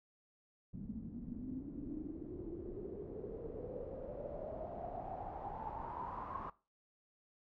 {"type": "noise with low-pass filter sweep", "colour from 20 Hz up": "pink", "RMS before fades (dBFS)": -45, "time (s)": [0.73, 6.5], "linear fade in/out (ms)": 5, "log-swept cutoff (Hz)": [210, 1100], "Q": 8.6, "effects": ["noise-tail reverb RT60 0.3 s tail -18 dB re dry"]}